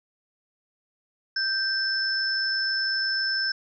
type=tone pair together; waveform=sine; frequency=1568 / 5274 Hz; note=G6 / E8; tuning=0 / 0 cents; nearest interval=octave + major sixth; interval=2100 cents; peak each=-26 dBFS; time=1.36-3.52 s; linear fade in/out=5 ms; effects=none